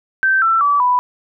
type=tone with pitch steps; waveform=sine; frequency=1554 / 1337.3 / 1150.8 / 990.3 Hz; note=G6 / E6 / D6 / B5; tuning=-16 / +24 / -36 / +4 cents; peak=-11 dBFS; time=0.23-0.99 s; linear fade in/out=0 ms; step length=190 ms; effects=none